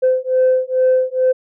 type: beating tone pair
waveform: sine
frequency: 513 / 515.3 Hz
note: C5 / C5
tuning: -34 / -27 cents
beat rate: 2.3 Hz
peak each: -14 dBFS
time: 0.02-1.33 s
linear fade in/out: 20 ms
effects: tanh soft clip ceiling -7 dBFS